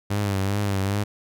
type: tone with vibrato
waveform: sawtooth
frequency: 99.6 Hz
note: G2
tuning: 28 cents sharp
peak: -18 dBFS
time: 0.1-1.04 s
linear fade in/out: 10 ms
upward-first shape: triangle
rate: 2.5 Hz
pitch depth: 72 cents each way
effects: none